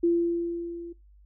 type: tone with level ramp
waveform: sine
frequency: 341.3 Hz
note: F4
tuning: 40 cents flat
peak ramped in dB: -18 to -37 dBFS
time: 0.03-0.93 s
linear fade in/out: 10 ms
effects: noise-tail reverb RT60 0.2 s tail -20 dB re dry + added 50 Hz sine -52 dBFS peak until 1.25 s